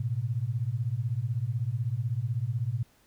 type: beating tone pair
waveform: sine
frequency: 110 / 126 Hz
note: A2 / B2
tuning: 0 / +35 cents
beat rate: 16 Hz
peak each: -30 dBFS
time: 0-2.83 s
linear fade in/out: 5 ms
effects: pink hiss -64 dBFS RMS until 3.06 s